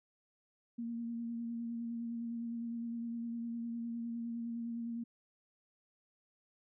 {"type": "tone with vibrato", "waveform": "sine", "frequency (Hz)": 233.1, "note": "A#3", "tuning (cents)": 0, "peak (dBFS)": -37, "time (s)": [0.78, 5.04], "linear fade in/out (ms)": 10, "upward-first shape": "sine", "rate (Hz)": 9.8, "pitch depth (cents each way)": 20, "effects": []}